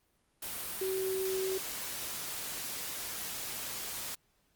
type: tone in noise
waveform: sine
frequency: 379.5 Hz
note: F#4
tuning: 44 cents sharp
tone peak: -31 dBFS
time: 0.81-1.58 s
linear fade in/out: 5 ms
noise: white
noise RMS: -39 dBFS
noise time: 0.42-4.15 s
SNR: +5 dB
effects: pink hiss -73 dBFS RMS until 4.55 s + Opus 32 kbps